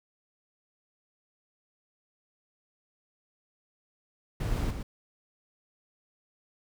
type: noise with echo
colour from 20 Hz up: brown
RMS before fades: -30 dBFS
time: 4.4-4.71 s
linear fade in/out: 5 ms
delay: 120 ms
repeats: 1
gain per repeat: -6 dB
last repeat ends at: 4.83 s
effects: none